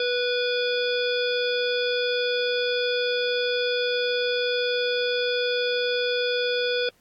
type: harmonic tone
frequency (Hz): 490.8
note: B4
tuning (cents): -11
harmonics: 1 / 3 / 5 / 7 / 9 / 10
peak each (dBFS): -24 / -30 / -33 / -30 / -38 / -35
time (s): 0-6.89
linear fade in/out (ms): 2
effects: pink hiss -63 dBFS RMS until 7 s + AAC 64 kbps